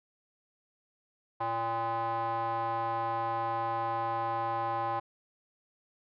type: tone with band-pass filter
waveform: square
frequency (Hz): 114.7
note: A#2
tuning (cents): -28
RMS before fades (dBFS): -32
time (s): 1.4-5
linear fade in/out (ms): 10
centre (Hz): 910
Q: 6.5
effects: resampled to 11025 Hz